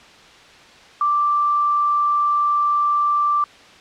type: tone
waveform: sine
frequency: 1174.7 Hz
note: D6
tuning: in tune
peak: -15 dBFS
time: 1.01-3.44 s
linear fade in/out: 2 ms
effects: white hiss -45 dBFS RMS until 3.8 s + low-pass 4000 Hz 12 dB/octave